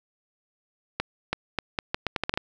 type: accelerating click train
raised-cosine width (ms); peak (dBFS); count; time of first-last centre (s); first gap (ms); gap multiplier
0.3; -9; 11; 1-2.375; 330; 0.78
effects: none